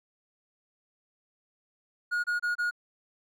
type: tone bursts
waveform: triangle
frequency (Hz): 1440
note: F#6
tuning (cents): -47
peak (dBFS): -24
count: 4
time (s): 2.11-2.711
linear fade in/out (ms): 20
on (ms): 130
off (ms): 27
effects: none